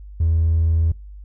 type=tone with hard clipping; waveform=sine; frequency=81.4 Hz; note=E2; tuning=21 cents flat; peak=-15 dBFS; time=0.2-0.92 s; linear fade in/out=5 ms; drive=1 dB; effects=noise-tail reverb RT60 0.3 s tail -26 dB re dry + added 50 Hz sine -35 dBFS peak until 1.24 s